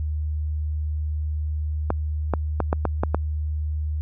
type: clicks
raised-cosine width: 1 ms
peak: -7 dBFS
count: 7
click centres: 1.904 / 2.337 / 2.603 / 2.729 / 2.853 / 3.035 / 3.146 s
effects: added 76 Hz sine -23 dBFS peak until 4.01 s